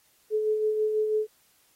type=tone with tremolo; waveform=sine; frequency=430 Hz; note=A4; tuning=40 cents flat; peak=-21 dBFS; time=0.3-1.27 s; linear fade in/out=50 ms; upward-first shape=sine; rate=6.1 Hz; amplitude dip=40%; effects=white hiss -64 dBFS RMS until 1.75 s + AAC 48 kbps